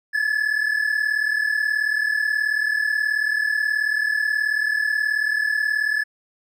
triangle tone pair together, 1690 / 1728.5 Hz, G#6 / A6, +30 / -31 cents, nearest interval unison, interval 39 cents, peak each -22 / -19 dBFS, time 0.13-6.04 s, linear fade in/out 20 ms, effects none

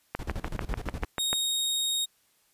click train, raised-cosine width 0.5 ms, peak -14 dBFS, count 9, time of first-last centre 0.15-1.33 s, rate 6.78 Hz
brown noise with tremolo, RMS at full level -32 dBFS, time 0.19-1.05 s, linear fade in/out 2 ms, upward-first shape square, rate 12 Hz, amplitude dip 80%
sawtooth tone, 3738 Hz, A#7, 4 cents sharp, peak -23 dBFS, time 1.18-2.06 s, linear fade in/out 20 ms
effects white hiss -67 dBFS RMS until 2.53 s + resampled to 32000 Hz

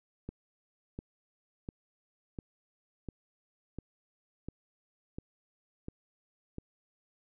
click train, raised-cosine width 3 ms, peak -26 dBFS, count 10, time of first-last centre 0.29-6.584 s, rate 1.43 Hz, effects none

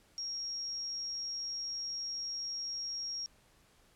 sine tone, 5588 Hz, F8, in tune, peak -36 dBFS, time 0.18-3.26 s, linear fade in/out 0 ms, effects pink hiss -66 dBFS RMS until 3.95 s + low-pass 12000 Hz 12 dB/octave

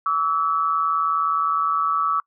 sine tone pair together, 1145.6 / 1305 Hz, D6 / E6, -43 / -18 cents, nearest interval major second, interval 225 cents, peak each -21 dBFS, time 0.06-2.2 s, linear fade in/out 2 ms, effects noise-tail reverb RT60 0.1 s tail -26 dB re dry

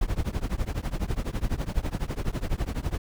brown noise with tremolo, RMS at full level -24 dBFS, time 0.01-2.98 s, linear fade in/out 5 ms, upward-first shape triangle, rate 12 Hz, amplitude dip 100%, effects none

